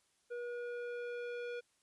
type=tone with low-pass filter sweep; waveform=square; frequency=481.7 Hz; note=B4; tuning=43 cents flat; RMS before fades=-42 dBFS; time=0.3-1.61 s; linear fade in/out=20 ms; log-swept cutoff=1300 to 2800 Hz; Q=1.1; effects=white hiss -75 dBFS RMS until 1.82 s + resampled to 24000 Hz